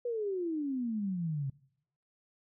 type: exponential sweep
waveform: sine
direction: down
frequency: 493 to 132.5 Hz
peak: -31 dBFS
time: 0.05-1.5 s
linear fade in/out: 5 ms
effects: noise-tail reverb RT60 0.7 s tail -22 dB re dry